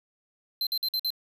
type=tone bursts; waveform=square; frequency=4103 Hz; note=C8; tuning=35 cents flat; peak=-26 dBFS; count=5; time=0.61-1.104 s; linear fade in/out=2 ms; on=58 ms; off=51 ms; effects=none